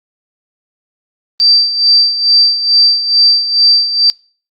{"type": "tone with tremolo", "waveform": "sine", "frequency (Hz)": 4673, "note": "D8", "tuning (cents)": -9, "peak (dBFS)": -4, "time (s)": [1.4, 4.1], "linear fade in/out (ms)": 0, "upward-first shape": "sine", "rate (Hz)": 2.3, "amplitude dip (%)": 70, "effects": ["noise-tail reverb RT60 0.4 s tail -26 dB re dry", "Opus 24 kbps"]}